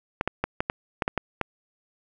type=clicks; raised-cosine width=0.5 ms; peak=-9 dBFS; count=9; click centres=0.211 / 0.276 / 0.44 / 0.605 / 0.699 / 1.022 / 1.079 / 1.177 / 1.413 s; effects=none